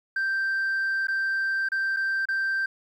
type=tone with dropouts; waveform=sine; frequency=1568 Hz; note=G6; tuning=in tune; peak=-21 dBFS; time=0.16-2.66 s; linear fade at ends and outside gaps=5 ms; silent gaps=1.071-1.083 / 1.688-1.718 / 1.964-1.968 / 2.255-2.286 s; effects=tanh soft clip ceiling -22 dBFS + 10-bit